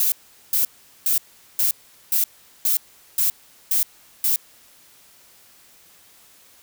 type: noise bursts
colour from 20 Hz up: violet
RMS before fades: -19 dBFS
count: 9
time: 0-4.36 s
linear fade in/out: 2 ms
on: 120 ms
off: 410 ms
effects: white hiss -52 dBFS RMS until 6.62 s